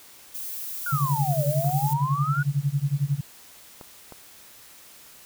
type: noise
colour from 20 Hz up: violet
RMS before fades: -34 dBFS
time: 0.34-1.94 s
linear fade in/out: 10 ms
type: exponential two-way sweep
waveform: sine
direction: down then up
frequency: 1480 to 567 to 1480 Hz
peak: -26 dBFS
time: 0.86-2.43 s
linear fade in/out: 5 ms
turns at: 1.45 s
type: tone with tremolo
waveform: sine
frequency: 141.4 Hz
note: C#3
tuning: 35 cents sharp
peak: -18 dBFS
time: 0.92-3.21 s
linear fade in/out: 10 ms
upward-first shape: sine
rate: 11 Hz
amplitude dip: 95%
type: clicks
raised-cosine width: 1 ms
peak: -27 dBFS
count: 4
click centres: 1.645 / 1.694 / 3.812 / 4.123 s
effects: white hiss -49 dBFS RMS until 5.25 s